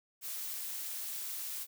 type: noise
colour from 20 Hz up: blue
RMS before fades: -40 dBFS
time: 0.21-1.67 s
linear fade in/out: 50 ms
effects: none